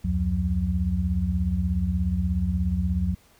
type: tone cluster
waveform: sine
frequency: 69.7 / 86.4 / 181.6 Hz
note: C#2 / F2 / F#3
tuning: +10 / -18 / -32 cents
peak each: -26 dBFS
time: 0.04-3.15 s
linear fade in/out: 10 ms
effects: pink hiss -58 dBFS RMS until 3.39 s